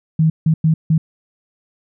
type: tone bursts at uneven times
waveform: sine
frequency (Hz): 159.1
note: D#3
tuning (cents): +39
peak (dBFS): -10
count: 4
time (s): 0.19-0.3 / 0.46-0.54 / 0.64-0.74 / 0.9-0.98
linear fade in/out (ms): 5
effects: none